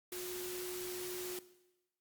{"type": "tone in noise", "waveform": "sine", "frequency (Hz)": 361.9, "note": "F#4", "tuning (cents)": -38, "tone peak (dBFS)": -43, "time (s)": [0.12, 1.39], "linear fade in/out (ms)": 2, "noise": "white", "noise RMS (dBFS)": -45, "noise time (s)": [0.12, 1.39], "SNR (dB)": -1, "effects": ["noise-tail reverb RT60 1.0 s tail -17 dB re dry", "Opus 48 kbps"]}